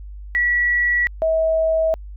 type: tone pair in turn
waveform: sine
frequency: 1939 / 643.9 Hz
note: B6 / E5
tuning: -32 / -41 cents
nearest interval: octave + perfect fifth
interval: 1909 cents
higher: first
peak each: -15 dBFS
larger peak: neither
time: 0.35-1.07 / 1.22-1.94 s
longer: neither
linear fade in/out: 0 ms
effects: added 50 Hz sine -32 dBFS peak until 2.16 s